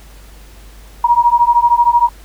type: beating tone pair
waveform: sine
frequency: 946 / 959 Hz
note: A#5 / A#5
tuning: +25 / +49 cents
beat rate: 13 Hz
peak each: -11 dBFS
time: 1.04-2.09 s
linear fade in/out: 5 ms
effects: added 50 Hz sine -36 dBFS peak until 2.24 s + pink hiss -44 dBFS RMS until 2.24 s